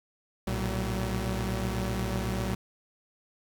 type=tone cluster; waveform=sawtooth; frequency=61.3 / 114.6 / 189.8 Hz; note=B1 / A#2 / F#3; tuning=-12 / -29 / +44 cents; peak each=-29 dBFS; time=0.47-2.55 s; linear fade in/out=5 ms; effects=9-bit